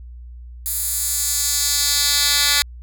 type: tone with high-pass filter sweep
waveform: 10% pulse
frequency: 288.4 Hz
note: D4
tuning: 31 cents flat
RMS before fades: -19 dBFS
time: 0.66-2.62 s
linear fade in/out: 0 ms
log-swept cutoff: 11000 to 2900 Hz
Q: 1.2
effects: added 60 Hz sine -34 dBFS peak until 2.82 s